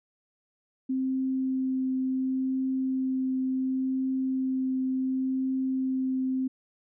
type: tone with vibrato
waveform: sine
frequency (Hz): 261.6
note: C4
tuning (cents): 0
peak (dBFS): -25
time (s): 0.89-6.48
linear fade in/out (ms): 10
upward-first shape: triangle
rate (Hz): 0.7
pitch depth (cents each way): 9
effects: none